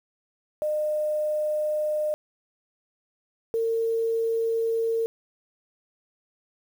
sine tone pair in turn, 607 / 454.7 Hz, D#5 / A#4, -43 / -43 cents, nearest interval perfect fourth, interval 500 cents, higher first, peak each -23 / -22 dBFS, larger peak second, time 0.62-2.14 / 3.54-5.06 s, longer neither, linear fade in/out 0 ms, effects 8-bit

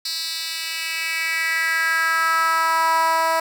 10% pulse tone with high-pass filter sweep, 325.8 Hz, E4, 20 cents flat, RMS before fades -21 dBFS, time 0.05-3.4 s, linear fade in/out 5 ms, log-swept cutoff 4200 to 770 Hz, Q 3.6, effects none

